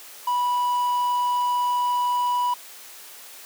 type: tone with quantisation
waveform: triangle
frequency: 981 Hz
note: B5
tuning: 12 cents flat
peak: -18 dBFS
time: 0.27-2.54 s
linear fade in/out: 5 ms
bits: 8
effects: white hiss -43 dBFS RMS until 3.45 s + high-pass 400 Hz 12 dB/octave